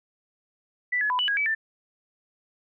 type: tone with pitch steps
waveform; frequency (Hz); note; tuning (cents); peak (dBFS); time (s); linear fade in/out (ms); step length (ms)
sine; 1976 / 1700 / 999 / 2964 / 1645 / 2295 / 1777; B6 / G#6 / B5 / F#7 / G#6 / D7 / A6; 0 / +40 / +20 / +2 / -17 / -40 / +17; -22; 0.92-1.55; 10; 90
effects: none